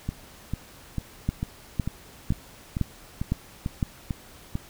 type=two click trains; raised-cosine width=5 ms; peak=-11 / -15 dBFS; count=6 / 11; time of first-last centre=1.29-3.828 / 0.09-4.554 s; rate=1.97 / 2.24 Hz; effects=pink hiss -49 dBFS RMS until 4.69 s